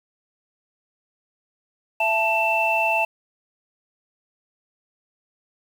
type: tone cluster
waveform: sine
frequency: 670 / 878 / 2669 Hz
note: E5 / A5 / E7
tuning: +28 / -4 / +21 cents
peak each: -24 / -23 / -21 dBFS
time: 2-3.05 s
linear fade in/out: 5 ms
effects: 7-bit

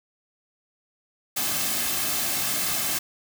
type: noise with comb filter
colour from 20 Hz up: white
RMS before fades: -26 dBFS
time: 1.36-2.99 s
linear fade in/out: 10 ms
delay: 2.1 ms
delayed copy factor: -0.55
effects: none

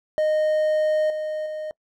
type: tone with level steps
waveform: triangle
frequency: 617 Hz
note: D#5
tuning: 15 cents flat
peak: -16 / -23 / -26 dBFS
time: 0.18-1.71 s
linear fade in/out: 0 ms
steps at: 1.1 / 1.46 s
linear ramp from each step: 2 ms
effects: noise-tail reverb RT60 0.1 s tail -25 dB re dry

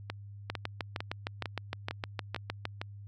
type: two click trains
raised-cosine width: 0.3 ms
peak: -19 / -17 dBFS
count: 7 / 15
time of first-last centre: 0.1-2.815 / 0.5-2.654 s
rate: 2.21 / 6.5 Hz
effects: added 101 Hz sine -44 dBFS peak until 3.07 s

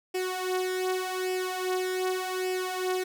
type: tone with flanger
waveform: sawtooth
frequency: 370 Hz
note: F#4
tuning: in tune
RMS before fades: -30 dBFS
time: 0.14-3.04 s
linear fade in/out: 10 ms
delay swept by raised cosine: 0.38 to 3.28 ms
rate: 0.85 Hz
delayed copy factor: +0.7
effects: none

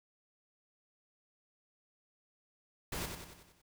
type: noise with echo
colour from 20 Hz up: pink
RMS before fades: -39 dBFS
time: 2.92-3.06 s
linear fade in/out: 5 ms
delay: 93 ms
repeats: 6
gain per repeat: -5 dB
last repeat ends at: 3.618 s
effects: none

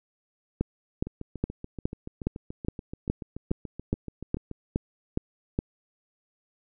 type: two click trains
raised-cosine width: 3 ms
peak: -12 / -23 dBFS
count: 13 / 25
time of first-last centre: 0.61-5.589 / 1.07-4.513 s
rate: 2.41 / 6.97 Hz
effects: none

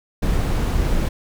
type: noise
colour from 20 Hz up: brown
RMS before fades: -19 dBFS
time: 0.22-1.09 s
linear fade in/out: 10 ms
effects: none

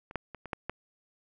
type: clicks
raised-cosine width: 0.5 ms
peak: -30 / -16 / -27 / -27 / -17 / -18 dBFS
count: 6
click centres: 0.111 / 0.157 / 0.347 / 0.457 / 0.532 / 0.696 s
effects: none

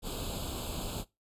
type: noise with comb filter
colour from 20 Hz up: pink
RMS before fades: -37 dBFS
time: 0.02-1.05 s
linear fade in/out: 50 ms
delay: 0.26 ms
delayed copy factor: +1
effects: noise-tail reverb RT60 0.2 s tail -19 dB re dry + resampled to 32000 Hz

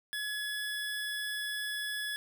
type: tone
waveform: 25% pulse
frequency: 1697 Hz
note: G#6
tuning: 37 cents sharp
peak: -30 dBFS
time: 0.13-2.16 s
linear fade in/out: 0 ms
effects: none

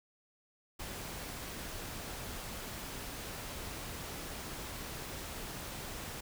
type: noise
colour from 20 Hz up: pink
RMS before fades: -43 dBFS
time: 0.79-6.21 s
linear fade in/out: 10 ms
effects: none

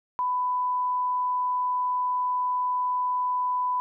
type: tone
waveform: sine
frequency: 997 Hz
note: B5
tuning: 16 cents sharp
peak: -23 dBFS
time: 0.19-3.8 s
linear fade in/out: 0 ms
effects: none

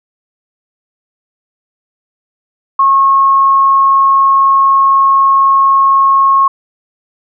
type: tone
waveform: sine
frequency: 1089 Hz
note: C#6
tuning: 31 cents flat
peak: -5 dBFS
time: 2.79-6.48 s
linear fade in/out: 5 ms
effects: none

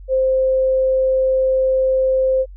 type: tone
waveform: sine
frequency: 523.3 Hz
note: C5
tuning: in tune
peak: -13 dBFS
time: 0.08-2.46 s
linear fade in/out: 50 ms
effects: added 46 Hz sine -34 dBFS peak until 2.56 s

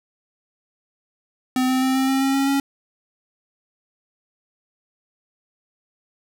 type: tone with pitch steps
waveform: square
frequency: 256 / 258.8 / 261.7 / 264.6 / 267.5 / 270.4 / 273.4 / 276.4 Hz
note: C4 / C4 / C4 / C4 / C4 / C#4 / C#4 / C#4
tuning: -38 / -19 / 0 / +20 / +38 / -43 / -24 / -5 cents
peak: -18 dBFS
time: 1.56-2.6 s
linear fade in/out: 2 ms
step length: 130 ms
effects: none

